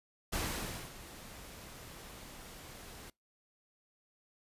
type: noise with ADSR envelope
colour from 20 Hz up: pink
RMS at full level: -35 dBFS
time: 0.32-3.1 s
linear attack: 13 ms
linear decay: 570 ms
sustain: -15 dB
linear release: 3 ms
effects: noise-tail reverb RT60 0.2 s tail -26 dB re dry + resampled to 32000 Hz